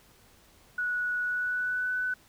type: tone with pitch glide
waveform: sine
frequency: 1468 to 1498.8 Hz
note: F#6 to F#6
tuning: -14 to +22 cents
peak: -27 dBFS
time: 0.78-2.14 s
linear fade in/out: 5 ms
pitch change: +36 cents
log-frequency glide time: 1.23-1.95 s
effects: pink hiss -59 dBFS RMS until 2.28 s